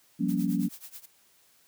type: chord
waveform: sine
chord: G half-diminished seventh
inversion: third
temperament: just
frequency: 176.4 / 196 / 235.2 / 282.2 Hz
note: F3 / G3 / Bb3 / Db4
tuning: +18 / 0 / +16 / +31 cents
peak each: -30 dBFS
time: 0.19-0.69 s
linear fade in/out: 20 ms
type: noise with tremolo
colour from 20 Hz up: blue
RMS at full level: -42 dBFS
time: 0.28-1.06 s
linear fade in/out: 10 ms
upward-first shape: triangle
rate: 9.2 Hz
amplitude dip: 100%
effects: white hiss -63 dBFS RMS until 1.67 s + high-pass 60 Hz 12 dB/octave